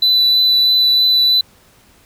sine tone with vibrato, 3986 Hz, B7, 15 cents sharp, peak -7 dBFS, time 0.02-1.41 s, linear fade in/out 5 ms, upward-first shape triangle, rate 3.1 Hz, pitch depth 10 cents each way, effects tanh soft clip ceiling -8 dBFS + pink hiss -50 dBFS RMS until 2.05 s

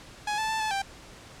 sawtooth tone with pitch steps, 837 / 875 / 882 / 867 / 787 Hz, G#5 / A5 / A5 / A5 / G5, +13 / -10 / +4 / -26 / +7 cents, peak -23 dBFS, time 0.27-0.82 s, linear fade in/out 5 ms, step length 110 ms, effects pink hiss -48 dBFS RMS until 1.4 s + low-pass 8000 Hz 12 dB/octave

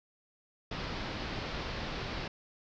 pink low-pass noise, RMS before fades -38 dBFS, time 0.71-2.28 s, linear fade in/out 5 ms, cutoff 5100 Hz, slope 48 dB/octave, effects none

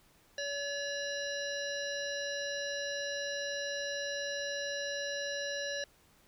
harmonic tone, 569 Hz, C#5, 45 cents sharp, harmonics 1 / 3 / 5 / 7 / 9 / 10, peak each -38 / -39 / -46 / -42 / -50 / -45 dBFS, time 0.38-5.84 s, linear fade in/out 2 ms, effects pink hiss -65 dBFS RMS until 6.27 s

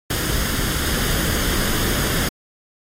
pink noise with comb filter, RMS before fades -21 dBFS, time 0.1-2.29 s, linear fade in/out 5 ms, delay 0.6 ms, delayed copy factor +0.5, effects AAC 48 kbps

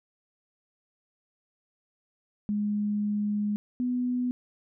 sine tone pair in turn, 207.7 / 248.1 Hz, G#3 / B3, 0 / +8 cents, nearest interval minor third, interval 308 cents, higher second, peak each -25 dBFS, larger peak neither, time 2.49-3.56 / 3.8-4.31 s, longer first, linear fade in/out 0 ms, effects none

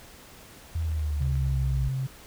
sine exponential sweep, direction down, 82.9 to 59.8 Hz, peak -25 dBFS, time 0.75-1.89 s, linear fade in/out 5 ms
clicks, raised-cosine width 0.3 ms, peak -34 dBFS, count 5, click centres 0.824 / 0.918 / 0.995 / 1.223 / 1.355 s
sine tone with pitch glide, 133.5 to 132.04 Hz, C3 to C3, +35 to +16 cents, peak -26 dBFS, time 1.2-2.07 s, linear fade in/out 10 ms, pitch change -19 cents, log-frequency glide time 1.51-1.57 s
effects pink hiss -49 dBFS RMS until 2.26 s

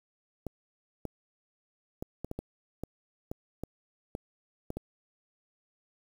clicks, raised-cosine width 2 ms, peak -22 dBFS, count 12, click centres 0.467 / 1.053 / 2.025 / 2.246 / 2.314 / 2.39 / 2.836 / 3.315 / 3.636 / 4.151 / 4.704 / 4.77 s, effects 8-bit

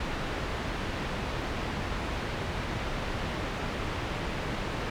pink low-pass noise, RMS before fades -33 dBFS, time 0-4.9 s, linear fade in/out 5 ms, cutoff 3000 Hz, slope 12 dB/octave, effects none

